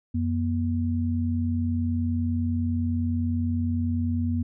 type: tone pair together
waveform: sine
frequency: 89.9 / 240 Hz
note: F#2 / B3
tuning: -49 / -49 cents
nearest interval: octave + perfect fourth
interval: 1700 cents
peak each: -25 / -26 dBFS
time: 0.14-4.43 s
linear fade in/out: 10 ms
effects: none